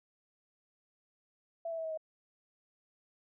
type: tone with pitch steps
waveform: sine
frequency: 667 / 657.8 / 648.8 / 639.8 / 631 Hz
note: E5 / E5 / E5 / D#5 / D#5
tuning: +20 / -4 / -28 / +48 / +24 cents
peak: -35 dBFS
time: 1.65-1.975 s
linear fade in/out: 5 ms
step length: 65 ms
effects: none